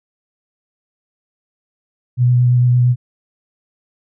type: tone with vibrato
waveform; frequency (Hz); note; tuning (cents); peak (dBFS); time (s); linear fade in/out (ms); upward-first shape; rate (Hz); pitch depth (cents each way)
sine; 123.47; B2; 0; -9; 2.17-2.96; 50; sine; 8.8; 14
effects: none